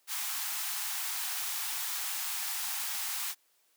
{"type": "high-pass noise", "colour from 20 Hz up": "white", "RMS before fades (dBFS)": -35, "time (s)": [0.07, 3.35], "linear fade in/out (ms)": 50, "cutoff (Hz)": 730, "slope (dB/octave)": 96, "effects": ["white hiss -70 dBFS RMS until 3.76 s", "high-pass 300 Hz 12 dB/octave"]}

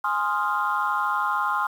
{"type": "chord", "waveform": "sine", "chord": "F minor seventh", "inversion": "first", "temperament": "equal", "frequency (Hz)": [830.6, 1046.5, 1244.5, 1396.9], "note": ["Ab5", "C6", "Eb6", "F6"], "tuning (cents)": [0, 0, 0, 0], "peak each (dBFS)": [-28, -25, -27, -27], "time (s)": [0.04, 1.67], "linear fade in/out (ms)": 5, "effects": ["tanh soft clip ceiling -13 dBFS", "8-bit"]}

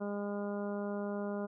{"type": "harmonic tone", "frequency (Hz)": 203.6, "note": "G#3", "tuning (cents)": -34, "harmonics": [1, 2, 3, 4, 5, 6, 7], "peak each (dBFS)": [-37, -40, -41, -49, -50, -52, -51], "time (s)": [0, 1.47], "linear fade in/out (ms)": 20, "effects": []}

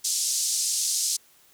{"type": "band-pass noise", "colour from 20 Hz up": "pink", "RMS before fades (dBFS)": -26, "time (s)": [0.04, 1.17], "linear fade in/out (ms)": 10, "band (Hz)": [5100, 9500], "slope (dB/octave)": 24, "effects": ["white hiss -58 dBFS RMS until 1.53 s"]}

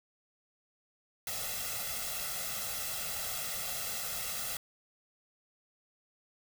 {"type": "noise with comb filter", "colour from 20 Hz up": "white", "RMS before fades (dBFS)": -37, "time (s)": [1.27, 4.57], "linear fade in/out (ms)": 2, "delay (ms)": 1.5, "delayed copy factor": 0.9, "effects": []}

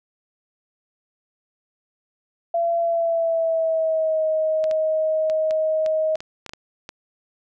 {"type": "tone with pitch glide", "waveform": "sine", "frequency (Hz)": [678, 629], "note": ["E5", "D#5"], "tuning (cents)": [49, 19], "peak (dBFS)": -18, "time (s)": [2.54, 6.16], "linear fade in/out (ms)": 5, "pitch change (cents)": -130, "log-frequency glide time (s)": [2.79, 4.25]}
{"type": "clicks", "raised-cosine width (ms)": 0.2, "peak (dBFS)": -18, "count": 11, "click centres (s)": [4.641, 4.712, 5.299, 5.509, 5.862, 6.155, 6.205, 6.463, 6.494, 6.535, 6.891]}
{"effects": []}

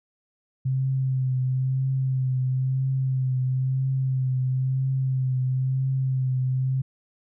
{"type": "tone with vibrato", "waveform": "sine", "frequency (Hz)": 130.81, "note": "C3", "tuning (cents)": 0, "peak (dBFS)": -21, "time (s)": [0.65, 6.82], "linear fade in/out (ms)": 10, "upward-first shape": "triangle", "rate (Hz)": 1, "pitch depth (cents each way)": 33, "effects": []}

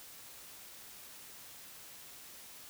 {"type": "silence", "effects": ["white hiss -52 dBFS RMS until 2.69 s"]}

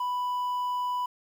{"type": "tone with quantisation", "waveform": "triangle", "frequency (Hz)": 990, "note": "B5", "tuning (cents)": 4, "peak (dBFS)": -25, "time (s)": [0, 1.06], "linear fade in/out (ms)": 5, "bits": 9, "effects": []}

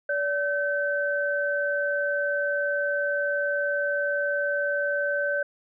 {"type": "tone pair together", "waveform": "sine", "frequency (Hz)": [575.7, 1537], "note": ["D5", "G6"], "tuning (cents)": [-35, -35], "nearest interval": "octave + perfect fourth", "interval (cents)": 1700, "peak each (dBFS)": -26, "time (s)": [0.09, 5.43], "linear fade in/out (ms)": 5, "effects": []}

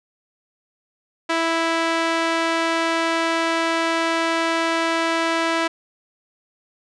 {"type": "tone with band-pass filter", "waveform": "sawtooth", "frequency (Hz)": 329.6, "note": "E4", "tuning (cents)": 0, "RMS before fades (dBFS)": -21, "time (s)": [1.29, 5.68], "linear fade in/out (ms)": 10, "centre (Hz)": 1700, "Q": 0.6, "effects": ["resampled to 24000 Hz"]}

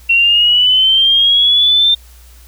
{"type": "linear sweep", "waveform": "sine", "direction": "up", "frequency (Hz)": [2719, 3600], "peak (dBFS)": -7, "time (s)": [0.09, 1.95], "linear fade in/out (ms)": 10, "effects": ["added 60 Hz sine -38 dBFS peak until 2.47 s", "white hiss -46 dBFS RMS until 2.47 s"]}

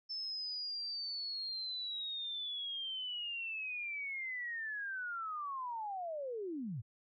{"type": "linear sweep", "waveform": "sine", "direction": "down", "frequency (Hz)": [5290, 98], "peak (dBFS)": -38, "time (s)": [0.09, 6.82], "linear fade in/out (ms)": 20, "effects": []}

